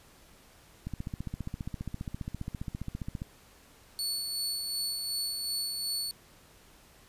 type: click train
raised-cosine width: 5 ms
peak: -23 dBFS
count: 36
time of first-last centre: 0.87-3.219 s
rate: 14.9 Hz
type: tone with tremolo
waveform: sawtooth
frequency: 4435 Hz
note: C#8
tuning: in tune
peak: -27 dBFS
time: 3.99-6.11 s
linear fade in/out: 0 ms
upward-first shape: sine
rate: 2.7 Hz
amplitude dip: 35%
effects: pink hiss -58 dBFS RMS until 7.08 s + resampled to 32000 Hz